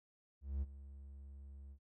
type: tone with ADSR envelope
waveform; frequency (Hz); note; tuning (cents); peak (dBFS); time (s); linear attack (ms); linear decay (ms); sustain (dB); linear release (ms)
triangle; 69; C#2; -7; -32; 0.41-1.79; 210; 32; -16; 74
effects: none